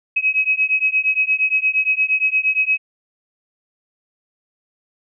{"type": "beating tone pair", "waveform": "sine", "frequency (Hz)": [2545, 2553.6], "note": ["D#7", "D#7"], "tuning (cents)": [39, 44], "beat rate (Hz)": 8.6, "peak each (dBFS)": -18, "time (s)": [0.16, 2.78], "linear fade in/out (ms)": 10, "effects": []}